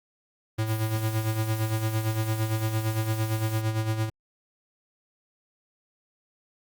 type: tone with tremolo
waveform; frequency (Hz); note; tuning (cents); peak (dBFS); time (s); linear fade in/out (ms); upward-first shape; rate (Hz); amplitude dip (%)
square; 110; A2; 0; -23; 0.58-4.1; 10; sine; 8.8; 60
type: noise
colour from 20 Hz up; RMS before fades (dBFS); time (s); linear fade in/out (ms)
blue; -42; 0.66-3.62; 20
effects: Opus 32 kbps